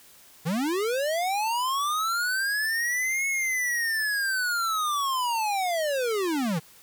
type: linear two-way sweep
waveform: square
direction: up then down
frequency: 146.83 to 2200 to 146.83 Hz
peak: -25 dBFS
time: 0.45-6.6 s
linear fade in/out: 20 ms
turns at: 3.27 s
effects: white hiss -53 dBFS RMS until 6.82 s